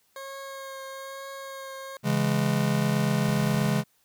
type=tone with vibrato; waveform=20% pulse; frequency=541 Hz; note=C#5; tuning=42 cents flat; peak=-32 dBFS; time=0.16-1.97 s; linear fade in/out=2 ms; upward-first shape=triangle; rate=1.1 Hz; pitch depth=18 cents each way
type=chord; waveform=square; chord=C# minor; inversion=none; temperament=just; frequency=138.59 / 166.31 / 207.9 Hz; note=C#3 / E3 / G#3; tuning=0 / +16 / +2 cents; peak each=-27 / -29 / -27 dBFS; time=2.03-3.84 s; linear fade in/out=50 ms
type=band-stop noise; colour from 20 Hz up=pink; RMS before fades=-45 dBFS; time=3.24-3.7 s; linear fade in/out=0 ms; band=2300 to 4200 Hz; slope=96 dB/octave
effects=white hiss -67 dBFS RMS until 4.04 s